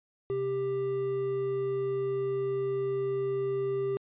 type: tone pair together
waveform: triangle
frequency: 131.63 / 395 Hz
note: C3 / G4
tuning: +11 / +13 cents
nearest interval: octave + perfect fifth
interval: 1902 cents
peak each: -37 / -26 dBFS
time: 0.3-3.97 s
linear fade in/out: 0 ms
effects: resampled to 8000 Hz